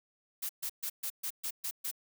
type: noise bursts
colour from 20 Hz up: blue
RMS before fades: -36 dBFS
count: 8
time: 0.42-1.914 s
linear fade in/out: 10 ms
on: 73 ms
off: 130 ms
effects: none